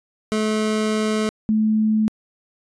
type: tone pair in turn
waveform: 25% pulse / sine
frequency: 215.8 / 216.7 Hz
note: A3 / A3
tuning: -33 / -26 cents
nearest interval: unison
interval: 7 cents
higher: second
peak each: -15 dBFS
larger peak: neither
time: 0.32-1.29 / 1.49-2.08 s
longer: first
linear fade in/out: 0 ms
effects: resampled to 22050 Hz